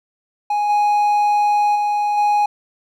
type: tone with level steps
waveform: triangle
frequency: 830 Hz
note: G#5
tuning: 1 cent flat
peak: -14 / -11 / -14 / -11 dBFS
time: 0.5-2.46 s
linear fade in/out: 5 ms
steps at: 0.69 / 1.75 / 2.17 s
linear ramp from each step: 10 ms
effects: none